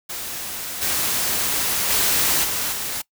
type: noise with level steps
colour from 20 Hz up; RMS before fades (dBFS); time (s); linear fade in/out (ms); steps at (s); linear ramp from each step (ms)
white; -30 / -22 / -19 / -24 / -27; 0.09-3.02; 10; 0.81 / 1.89 / 2.43 / 2.71; 20
effects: noise-tail reverb RT60 0.1 s tail -22 dB re dry

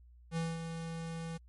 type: tone with ADSR envelope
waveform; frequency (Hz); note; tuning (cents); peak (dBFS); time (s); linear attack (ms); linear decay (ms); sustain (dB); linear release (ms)
square; 164.81; E3; 0; -32; 0.31-1.38; 60; 210; -7; 16
effects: added 60 Hz sine -55 dBFS peak until 1.48 s + MP3 48 kbps

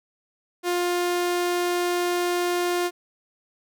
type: tone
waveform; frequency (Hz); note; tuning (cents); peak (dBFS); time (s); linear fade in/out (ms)
sawtooth; 352.9; F4; +18; -18; 0.63-2.91; 50
effects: none

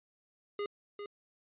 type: tone with echo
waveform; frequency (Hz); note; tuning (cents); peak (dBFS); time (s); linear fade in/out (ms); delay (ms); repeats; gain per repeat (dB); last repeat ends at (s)
square; 410; G#4; -22; -34; 0.59-0.66; 2; 400; 1; -7; 1.06
effects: resampled to 8000 Hz

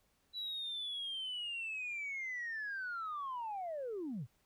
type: linear sweep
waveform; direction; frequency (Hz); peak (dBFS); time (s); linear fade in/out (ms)
sine; down; 3964 to 98; -37; 0.33-4.27; 50
effects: tanh soft clip ceiling -35 dBFS + pink hiss -75 dBFS RMS until 4.45 s

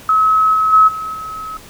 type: tone with level steps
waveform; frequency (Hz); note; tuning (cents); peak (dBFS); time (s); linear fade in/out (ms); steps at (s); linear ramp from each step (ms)
sine; 1285; E6; -45; -9 / -11 / -5 / -21 / -24; 0.09-1.57; 2; 0.53 / 0.72 / 0.87 / 1.13; 20
effects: pink hiss -39 dBFS RMS until 1.69 s

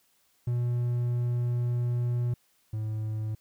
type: tone pair in turn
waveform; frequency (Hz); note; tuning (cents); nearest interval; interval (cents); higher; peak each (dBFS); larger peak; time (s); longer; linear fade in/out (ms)
triangle; 121.1 / 108.61; B2 / A2; -34 / -22; major second; 188; first; -23 / -27; first; 0.47-2.34 / 2.73-3.35; first; 5
effects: white hiss -68 dBFS RMS until 3.4 s

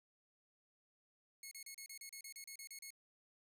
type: tone bursts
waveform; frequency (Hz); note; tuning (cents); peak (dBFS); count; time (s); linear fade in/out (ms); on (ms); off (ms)
10% pulse; 2181; C#7; -29; -40; 13; 1.43-2.905; 2; 83; 33
effects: none

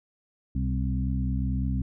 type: harmonic tone with a mistuned harmonic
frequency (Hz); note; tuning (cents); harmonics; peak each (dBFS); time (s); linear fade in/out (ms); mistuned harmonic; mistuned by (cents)
65.41; C2; 0; 1 / 2 / 3 / 4; -27 / -30 / -32 / -34; 0.55-1.82; 5; 2; -48
effects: none

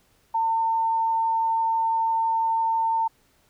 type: tone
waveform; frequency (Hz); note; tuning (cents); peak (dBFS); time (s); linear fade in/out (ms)
sine; 903; A5; +45; -20; 0.34-3.08; 10
effects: pink hiss -63 dBFS RMS until 3.49 s

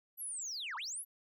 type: linear two-way sweep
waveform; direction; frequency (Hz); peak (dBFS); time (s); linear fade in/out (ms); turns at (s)
sine; down then up; 12000 to 870 to 12000; -37; 0.17-1.05; 50; 0.76
effects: tanh soft clip ceiling -36 dBFS

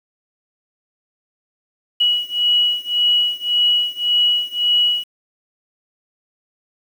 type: beating tone pair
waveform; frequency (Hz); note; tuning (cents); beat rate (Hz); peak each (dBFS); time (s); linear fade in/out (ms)
sine; 2922 / 2923.8; F#7 / F#7; -22 / -21; 1.8; -17 / -18; 2-5.04; 10
effects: 7-bit

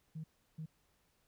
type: tone bursts at uneven times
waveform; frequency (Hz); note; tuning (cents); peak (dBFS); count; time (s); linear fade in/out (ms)
sine; 157.8; D#3; +25; -40; 2; 0.15-0.24 / 0.58-0.66; 10
effects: tanh soft clip ceiling -36 dBFS + pink hiss -75 dBFS RMS until 1.27 s

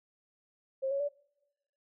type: tone with pitch steps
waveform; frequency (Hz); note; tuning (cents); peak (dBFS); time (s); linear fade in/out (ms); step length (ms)
sine; 534 / 555.1 / 577; C5 / C#5 / D5; +35 / +2 / -31; -29; 0.82-1.09; 20; 90
effects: noise-tail reverb RT60 0.9 s tail -25 dB re dry

